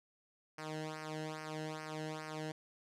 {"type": "tone with flanger", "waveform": "sawtooth", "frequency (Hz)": 155.56, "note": "D#3", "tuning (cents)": 0, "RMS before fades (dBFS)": -43, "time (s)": [0.58, 2.52], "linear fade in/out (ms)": 5, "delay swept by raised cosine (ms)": [0.27, 0.87], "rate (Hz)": 2.4, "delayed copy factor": -0.9, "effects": ["low-pass 8000 Hz 12 dB/octave"]}